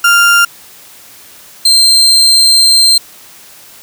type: tone pair in turn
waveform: 35% pulse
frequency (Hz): 1396 / 4153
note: F6 / C8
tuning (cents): -1 / -14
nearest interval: octave + perfect fifth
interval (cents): 1887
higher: second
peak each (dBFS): -3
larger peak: neither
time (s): 0.04-0.45 / 1.65-2.98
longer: second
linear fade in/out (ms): 5
effects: white hiss -37 dBFS RMS until 3.82 s + high-pass 60 Hz 12 dB/octave